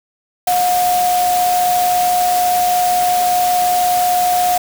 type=tone in noise; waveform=sine; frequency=720 Hz; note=F#5; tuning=47 cents flat; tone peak=-12 dBFS; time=0.47-4.58 s; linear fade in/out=5 ms; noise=white; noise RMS=-23 dBFS; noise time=0.47-4.58 s; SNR=+8 dB; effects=none